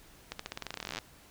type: accelerating click train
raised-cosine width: 0.2 ms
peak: -19 dBFS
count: 23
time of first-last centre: 0.32-0.987 s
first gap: 74 ms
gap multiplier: 0.9
effects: pink hiss -57 dBFS RMS until 1.3 s